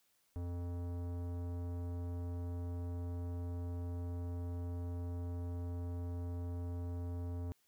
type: tone with tanh clipping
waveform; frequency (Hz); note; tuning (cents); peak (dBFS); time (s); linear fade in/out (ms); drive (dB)
sine; 87.31; F2; 0; -40; 0.36-7.52; 0; 17
effects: white hiss -75 dBFS RMS until 7.67 s